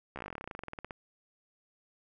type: slowing click train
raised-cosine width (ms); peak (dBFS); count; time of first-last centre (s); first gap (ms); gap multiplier
0.5; -25; 24; 0.16-0.908; 14; 1.07
effects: none